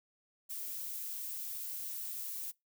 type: noise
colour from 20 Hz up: violet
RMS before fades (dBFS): -41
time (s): 0.49-2.52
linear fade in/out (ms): 20
effects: noise-tail reverb RT60 0.2 s tail -24 dB re dry